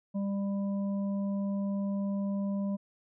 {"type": "harmonic tone", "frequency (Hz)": 198.7, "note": "G3", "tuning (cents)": 24, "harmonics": [1, 3, 5], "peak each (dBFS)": [-29, -41, -50], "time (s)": [0.14, 2.77], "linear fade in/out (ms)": 20, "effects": []}